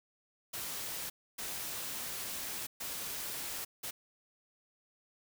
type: noise bursts at uneven times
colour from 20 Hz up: white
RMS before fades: -40 dBFS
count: 4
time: 0.53-1.1 / 1.38-2.67 / 2.8-3.65 / 3.83-3.91 s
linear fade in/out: 10 ms
effects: none